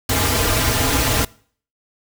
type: noise with comb filter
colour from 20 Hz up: pink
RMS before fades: -18 dBFS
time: 0.09-1.25 s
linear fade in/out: 5 ms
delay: 5.4 ms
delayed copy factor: -0.9
effects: noise-tail reverb RT60 0.5 s tail -23 dB re dry